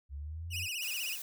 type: linear sweep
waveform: sine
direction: up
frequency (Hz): 67.8 to 93.8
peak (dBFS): -38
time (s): 0.09-0.68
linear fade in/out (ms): 50
type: tone with vibrato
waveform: sawtooth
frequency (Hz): 2701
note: E7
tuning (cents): +42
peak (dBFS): -32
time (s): 0.5-1.18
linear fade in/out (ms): 50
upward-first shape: sine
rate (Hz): 16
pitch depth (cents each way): 160
type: noise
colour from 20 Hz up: blue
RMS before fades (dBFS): -42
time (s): 0.82-1.22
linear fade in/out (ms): 2
effects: none